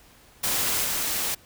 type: noise with level steps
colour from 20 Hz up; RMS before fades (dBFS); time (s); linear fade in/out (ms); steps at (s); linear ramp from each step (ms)
white; -25 / -27; 0.43-1.35; 10; 0.84; 2
effects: pink hiss -54 dBFS RMS until 1.45 s